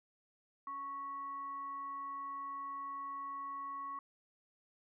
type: tone with frequency modulation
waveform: sine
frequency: 1108.7 Hz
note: C#6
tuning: in tune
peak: -40 dBFS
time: 0.67-3.99 s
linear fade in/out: 2 ms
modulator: 830 Hz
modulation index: 0.21
effects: none